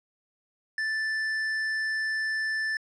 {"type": "tone with tanh clipping", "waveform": "triangle", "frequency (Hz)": 1760, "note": "A6", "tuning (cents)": 0, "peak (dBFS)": -28, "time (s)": [0.78, 2.77], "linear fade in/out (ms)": 2, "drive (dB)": 13, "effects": ["low-pass 8000 Hz 12 dB/octave"]}